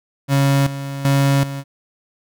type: tone with tremolo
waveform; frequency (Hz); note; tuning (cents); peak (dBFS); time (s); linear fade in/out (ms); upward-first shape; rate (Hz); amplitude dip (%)
35% pulse; 138.59; C#3; 0; -11; 0.28-1.64; 50; square; 1.3; 75
effects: none